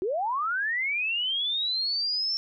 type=linear sweep; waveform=sine; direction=up; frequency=345 to 5430 Hz; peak=-25 dBFS; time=0.02-2.37 s; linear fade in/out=0 ms; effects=none